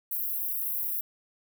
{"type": "high-pass noise", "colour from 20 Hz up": "pink", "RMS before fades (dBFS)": -31, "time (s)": [0.11, 1.01], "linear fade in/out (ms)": 5, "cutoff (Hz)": 12000, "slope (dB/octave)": 48, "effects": []}